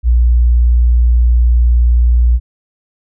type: tone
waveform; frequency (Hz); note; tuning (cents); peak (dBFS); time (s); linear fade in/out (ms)
sine; 59.6; A#1; +39; -6; 0.03-2.4; 50
effects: none